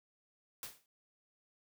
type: noise with exponential decay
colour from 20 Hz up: white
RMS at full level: -41 dBFS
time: 0.63-0.86 s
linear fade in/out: 1 ms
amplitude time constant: 48 ms
effects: none